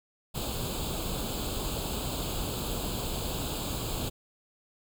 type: noise with comb filter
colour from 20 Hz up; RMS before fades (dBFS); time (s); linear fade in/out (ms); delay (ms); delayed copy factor
pink; -33; 0.34-4.1; 20; 0.26; +0.85
effects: none